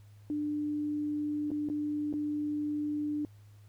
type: tone with dropouts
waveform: sine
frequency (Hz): 297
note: D4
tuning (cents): +20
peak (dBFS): -30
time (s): 0.3-3.25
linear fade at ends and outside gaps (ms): 1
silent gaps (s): 1.505-1.515 / 1.688-1.699 / 2.128-2.138
effects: added 103 Hz sine -52 dBFS peak until 3.68 s + pink hiss -68 dBFS RMS until 3.68 s